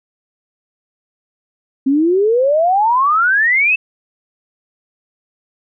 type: exponential sweep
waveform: sine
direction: up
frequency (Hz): 261.6 to 2672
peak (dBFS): -10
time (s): 1.86-3.76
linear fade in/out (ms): 10
effects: none